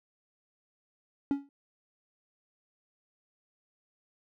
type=tone with exponential decay; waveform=triangle; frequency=280 Hz; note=C#4; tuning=18 cents sharp; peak=-20 dBFS; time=1.31-1.49 s; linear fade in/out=1 ms; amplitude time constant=37 ms; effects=none